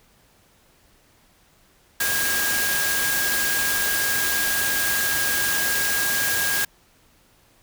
sine tone in noise, 1630 Hz, G#6, 33 cents flat, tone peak -24 dBFS, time 2-6.65 s, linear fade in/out 5 ms, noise white, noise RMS -24 dBFS, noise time 2-6.65 s, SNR -3 dB, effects pink hiss -58 dBFS RMS until 7.62 s

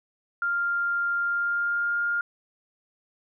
sine tone with pitch glide, 1396.9 to 1409.9 Hz, F6 to F6, 0 to +16 cents, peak -23 dBFS, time 0.42-2.21 s, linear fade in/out 2 ms, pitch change +16 cents, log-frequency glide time 1.2-1.99 s, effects none

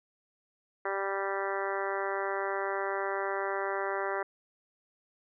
harmonic tone, 196 Hz, G3, in tune, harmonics 2 / 3 / 4 / 5 / 6 / 7 / 8 / 9 / 10, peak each -35 / -37 / -38 / -39 / -40 / -40 / -41 / -42 / -42 dBFS, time 0.85-4.23 s, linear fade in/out 5 ms, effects none

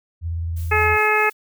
sine tone with vibrato, 83.5 Hz, E2, 23 cents sharp, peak -22 dBFS, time 0.21-0.98 s, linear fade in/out 50 ms, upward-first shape sine, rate 19 Hz, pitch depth 62 cents each way
blue noise with tremolo, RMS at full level -42 dBFS, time 0.56-1.33 s, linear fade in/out 10 ms, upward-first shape sine, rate 4.9 Hz, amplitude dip 40%
harmonic tone, 426.6 Hz, G#4, 46 cents sharp, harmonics 1 / 2 / 3 / 4 / 5 / 6, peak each -22 / -22 / -22 / -22 / -22 / -22 dBFS, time 0.71-1.3 s, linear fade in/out 10 ms
effects none

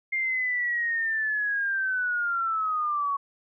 sine linear sweep, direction down, 2118 to 1108.7 Hz, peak -24 dBFS, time 0.12-3.17 s, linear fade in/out 10 ms, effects none

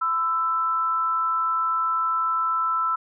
sine tone pair together, 1015 / 1323.8 Hz, B5 / E6, +47 / +7 cents, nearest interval perfect fourth, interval 460 cents, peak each -29 / -21 dBFS, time 0.01-2.96 s, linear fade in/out 10 ms, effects none

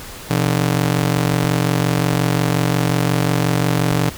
sawtooth ring-modulated tone, 145.5 Hz, D3, 16 cents flat, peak -8 dBFS, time 0.3-4.1 s, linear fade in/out 10 ms, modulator 22.8 Hz, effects pink hiss -34 dBFS RMS until 4.17 s

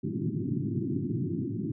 pink band-pass noise, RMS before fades -31 dBFS, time 0.03-1.72 s, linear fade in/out 10 ms, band 100 to 370 Hz, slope 96 dB/octave, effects none

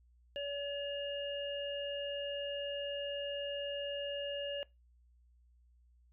harmonic tone, 568 Hz, C#5, 42 cents sharp, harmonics 1 / 3 / 5, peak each -38 / -48 / -42 dBFS, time 0.36-4.63 s, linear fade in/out 0 ms, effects noise-tail reverb RT60 0.2 s tail -21 dB re dry + added 60 Hz sine -63 dBFS peak until 6.12 s

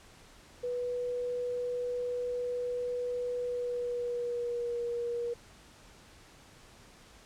sine tone with pitch glide, 490.8 to 475.5 Hz, B4 to A#4, -11 to +34 cents, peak -31 dBFS, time 0.63-5.34 s, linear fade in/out 10 ms, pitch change -55 cents, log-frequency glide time 3.4-4.84 s, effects pink hiss -56 dBFS RMS until 7.25 s + low-pass 9000 Hz 12 dB/octave

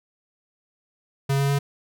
square tone with pitch steps, 137.9 / 139.34 / 140.8 Hz, C#3 / C#3 / C#3, -9 / +9 / +27 cents, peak -20 dBFS, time 1.29-1.59 s, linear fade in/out 10 ms, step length 100 ms, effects none

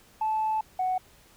sine tone pair in turn, 871 / 742 Hz, A5 / F#5, -18 / +5 cents, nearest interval minor third, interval 277 cents, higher first, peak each -23 dBFS, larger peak neither, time 0.21-0.61 / 0.79-0.98 s, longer first, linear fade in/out 5 ms, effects tanh soft clip ceiling -20 dBFS + pink hiss -57 dBFS RMS until 1.36 s

